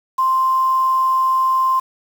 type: tone with quantisation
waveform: sine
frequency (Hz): 1046.5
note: C6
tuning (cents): 0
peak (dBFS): -13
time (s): 0.18-1.8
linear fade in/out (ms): 10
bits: 6
effects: none